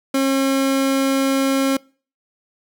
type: tone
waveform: 30% pulse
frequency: 270 Hz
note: C#4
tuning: 45 cents flat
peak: -13 dBFS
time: 0.14-1.77 s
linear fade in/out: 5 ms
effects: noise-tail reverb RT60 0.4 s tail -25 dB re dry